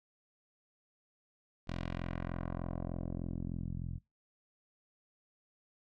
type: tone with low-pass filter sweep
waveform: 10% pulse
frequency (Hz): 43.33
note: F1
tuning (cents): -13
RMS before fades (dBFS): -39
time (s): 1.67-3.99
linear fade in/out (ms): 20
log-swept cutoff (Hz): 4500 to 120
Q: 1.1
effects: noise-tail reverb RT60 0.2 s tail -22 dB re dry